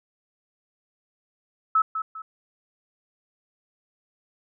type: tone with echo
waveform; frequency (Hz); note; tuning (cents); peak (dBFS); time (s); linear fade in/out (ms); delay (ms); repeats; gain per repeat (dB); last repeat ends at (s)
sine; 1300; E6; -24; -16; 1.75-1.82; 5; 200; 2; -9; 2.22
effects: none